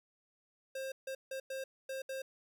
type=tone bursts at uneven times; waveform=square; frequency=532 Hz; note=C5; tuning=29 cents sharp; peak=-39 dBFS; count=6; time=0.75-0.92 / 1.07-1.15 / 1.31-1.4 / 1.5-1.64 / 1.89-2.02 / 2.09-2.22 s; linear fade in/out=5 ms; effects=none